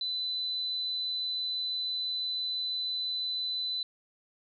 sine tone, 4007 Hz, B7, 24 cents sharp, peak -30 dBFS, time 0.01-3.83 s, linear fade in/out 2 ms, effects none

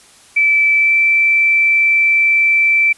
sine tone with pitch glide, 2316 to 2331 Hz, D7 to D7, -25 to -14 cents, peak -9 dBFS, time 0.36-2.93 s, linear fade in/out 10 ms, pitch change +11 cents, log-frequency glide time 0.76-0.93 s, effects white hiss -45 dBFS RMS until 2.97 s + resampled to 24000 Hz

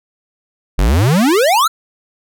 square exponential sweep, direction up, 41 to 1400 Hz, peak -10 dBFS, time 0.78-1.68 s, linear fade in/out 10 ms, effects none

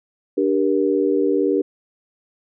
sine chord, G minor, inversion second, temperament equal with one note detuned, 293.7 / 392 / 472.9 Hz, D4 / G4 / Bb4, 0 / 0 / +25 cents, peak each -20 / -19 / -21 dBFS, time 0.37-1.62 s, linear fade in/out 10 ms, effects none

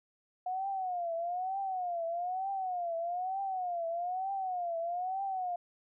sine tone with vibrato, 723 Hz, F#5, 40 cents flat, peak -32 dBFS, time 0.46-5.56 s, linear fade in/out 5 ms, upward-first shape triangle, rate 1.1 Hz, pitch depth 160 cents each way, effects none

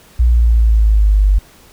sine exponential sweep, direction down, 60.4 to 48.57 Hz, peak -7 dBFS, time 0.19-1.39 s, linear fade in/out 10 ms, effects pink hiss -45 dBFS RMS until 1.72 s

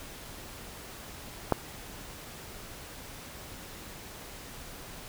click, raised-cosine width 1 ms, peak -8 dBFS, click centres 1.523 s, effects pink hiss -45 dBFS RMS until 5.08 s

